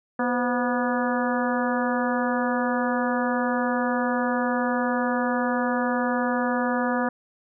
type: harmonic tone with a mistuned harmonic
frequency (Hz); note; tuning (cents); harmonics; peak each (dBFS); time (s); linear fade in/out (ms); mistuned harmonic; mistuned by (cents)
243.5; B3; -24; 1 / 2 / 3 / 4 / 5 / 6 / 7; -25 / -28 / -30 / -31 / -32 / -33 / -33; 0.19-7.09; 5; 2; +79
effects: none